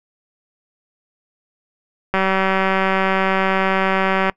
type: click train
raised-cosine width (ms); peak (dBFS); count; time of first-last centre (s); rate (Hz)
0.5; -3; 413; 2.14-4.297; 191
effects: noise-tail reverb RT60 0.1 s tail -23 dB re dry